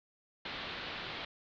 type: low-pass noise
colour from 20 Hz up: white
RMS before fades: -42 dBFS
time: 0.45-1.25 s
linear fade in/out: 5 ms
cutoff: 4100 Hz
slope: 48 dB/octave
effects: none